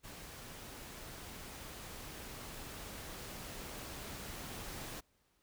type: noise with level ramp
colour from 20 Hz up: pink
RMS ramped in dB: -50 to -45 dBFS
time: 0.03-5.01 s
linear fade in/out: 20 ms
effects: pink hiss -75 dBFS RMS until 5.42 s